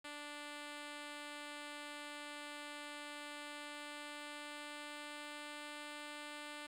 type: tone with pitch glide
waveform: 5% pulse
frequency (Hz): 293.7 to 295.7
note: D4 to D4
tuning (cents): 0 to +12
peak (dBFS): -35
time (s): 0.04-6.67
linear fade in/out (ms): 10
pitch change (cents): +12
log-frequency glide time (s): 3.35-5.74
effects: low-pass 10000 Hz 12 dB/octave + 11-bit